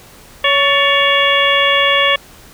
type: harmonic tone with a mistuned harmonic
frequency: 560 Hz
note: C#5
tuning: 18 cents sharp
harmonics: 1 / 2 / 3 / 4 / 5 / 6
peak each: -17 / -17 / -17 / -17 / -17 / -17 dBFS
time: 0.44-2.16 s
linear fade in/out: 5 ms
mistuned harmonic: 3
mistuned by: +77 cents
effects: pink hiss -41 dBFS RMS until 2.53 s